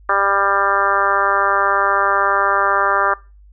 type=harmonic tone; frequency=198.2 Hz; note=G3; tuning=19 cents sharp; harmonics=2 / 3 / 4 / 5 / 6 / 7 / 8 / 9; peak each=-26 / -23 / -23 / -22 / -16 / -21 / -22 / -27 dBFS; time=0.09-3.14 s; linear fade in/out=5 ms; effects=noise-tail reverb RT60 0.3 s tail -23 dB re dry + added 50 Hz sine -42 dBFS peak until 3.52 s